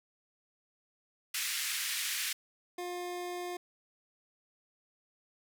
pink band-pass noise, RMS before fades -35 dBFS, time 1.34-2.33 s, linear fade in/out 5 ms, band 1800 to 15000 Hz, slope 24 dB/octave
25% pulse tone, 355 Hz, F4, 28 cents sharp, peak -33 dBFS, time 2.78-3.57 s, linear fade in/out 5 ms
effects none

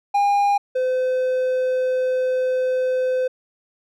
triangle tone pair in turn, 810 / 511.5 Hz, G#5 / C5, -43 / -39 cents, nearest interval minor sixth, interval 796 cents, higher first, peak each -13 / -16 dBFS, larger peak first, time 0.14-0.58 / 0.75-3.28 s, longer second, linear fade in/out 10 ms, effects none

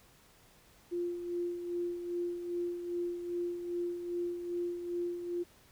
sine tone with tremolo, 349.2 Hz, F4, in tune, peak -31 dBFS, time 0.91-5.44 s, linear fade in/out 20 ms, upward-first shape sine, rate 2.5 Hz, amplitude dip 55%, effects pink hiss -62 dBFS RMS until 5.71 s

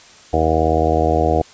harmonic tone, 79.5 Hz, D#2, 38 cents sharp, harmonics 1 / 2 / 3 / 4 / 5 / 6 / 7 / 8 / 9 / 10, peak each -20 / -26 / -28 / -22 / -24 / -20 / -26 / -23 / -19 / -29 dBFS, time 0.33-1.42 s, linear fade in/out 5 ms, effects white hiss -44 dBFS RMS until 1.53 s + resampled to 16000 Hz

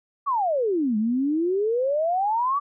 sine exponential two-way sweep, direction down then up, 1174.7 to 207.7 to 1174.7 Hz, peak -20 dBFS, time 0.26-2.6 s, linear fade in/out 20 ms, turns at 0.97 s, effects none

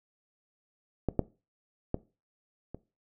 clicks, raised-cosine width 2 ms, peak -14 / -11 / -15 / -26 dBFS, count 4, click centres 1.087 / 1.193 / 1.944 / 2.746 s, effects noise-tail reverb RT60 0.3 s tail -19 dB re dry

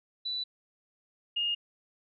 sine tone pair in turn, 3968 / 2842 Hz, B7 / F7, +7 / +30 cents, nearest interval tritone, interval 577 cents, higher first, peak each -31 / -27 dBFS, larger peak second, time 0.25-0.44 / 1.36-1.55 s, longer neither, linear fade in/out 10 ms, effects none

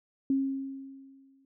sine tone with exponential decay, 270.4 Hz, C#4, 43 cents flat, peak -22 dBFS, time 0.3-1.45 s, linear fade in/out 2 ms, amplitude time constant 250 ms, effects none

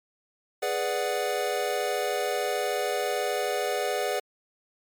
square chord, G# half-diminished seventh, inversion none, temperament equal, 415.3 / 493.9 / 587.3 / 740 Hz, G#4 / B4 / D5 / F#5, 0 / 0 / 0 / 0 cents, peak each -32 dBFS, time 0.62-4.2 s, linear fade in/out 10 ms, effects MP3 96 kbps

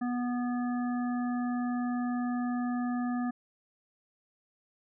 harmonic tone, 244.9 Hz, B3, 14 cents flat, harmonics 1 / 3 / 5 / 7, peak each -29 / -39 / -43 / -46 dBFS, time 0.01-3.31 s, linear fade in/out 10 ms, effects none

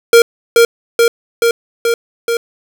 square tone with echo, 466.2 Hz, A#4, in tune, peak -3 dBFS, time 0.13-0.22 s, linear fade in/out 2 ms, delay 430 ms, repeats 5, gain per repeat -2 dB, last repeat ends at 2.37 s, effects none

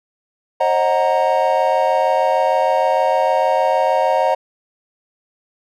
triangle chord, C half-diminished seventh, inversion none, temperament equal with one note detuned, 535.8 / 622.3 / 740 / 932.3 Hz, C5 / Eb5 / Gb5 / Bb5, +41 / 0 / 0 / 0 cents, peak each -17 dBFS, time 0.6-4.35 s, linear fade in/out 10 ms, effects none

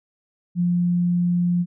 sine tone, 175.6 Hz, F3, 10 cents sharp, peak -17 dBFS, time 0.55-1.66 s, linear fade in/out 50 ms, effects none

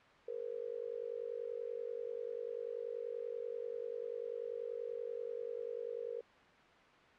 sine tone with amplitude modulation, 472.3 Hz, A#4, 23 cents sharp, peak -35 dBFS, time 0.28-6.21 s, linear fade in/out 5 ms, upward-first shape sine, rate 50.3 Hz, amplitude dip 95%, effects white hiss -61 dBFS RMS until 7.18 s + low-pass 2000 Hz 12 dB/octave

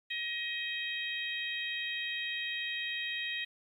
harmonic tone with a mistuned harmonic, 631 Hz, D#5, 24 cents sharp, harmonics 3 / 4 / 5 / 6, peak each -38 / -39 / -40 / -41 dBFS, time 0.1-3.45 s, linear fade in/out 10 ms, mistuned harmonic 5, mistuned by +20 cents, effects 11-bit

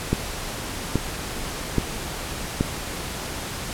click train, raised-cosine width 3 ms, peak -6 dBFS, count 4, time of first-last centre 0.13-2.609 s, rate 1.21 Hz, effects pink hiss -31 dBFS RMS until 3.73 s + low-pass 12000 Hz 12 dB/octave

